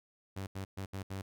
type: tone bursts at uneven times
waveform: sawtooth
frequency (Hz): 96.6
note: G2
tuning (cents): -25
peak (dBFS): -34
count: 5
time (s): 0.36-0.47 / 0.55-0.65 / 0.77-0.86 / 0.93-1.03 / 1.1-1.22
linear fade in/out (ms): 10
effects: none